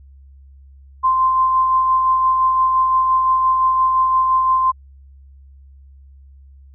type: tone with tremolo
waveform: sine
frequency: 1042 Hz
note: C6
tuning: 7 cents flat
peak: -11 dBFS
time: 1.03-4.72 s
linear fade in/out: 20 ms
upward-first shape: sine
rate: 5.8 Hz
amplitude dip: 30%
effects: added 68 Hz sine -41 dBFS peak until 6.74 s